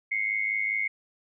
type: tone pair together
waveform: sine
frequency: 2092 / 2197 Hz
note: C7 / C#7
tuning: -1 / -16 cents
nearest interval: minor second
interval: 85 cents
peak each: -28 dBFS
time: 0.11-0.88 s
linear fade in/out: 10 ms
effects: none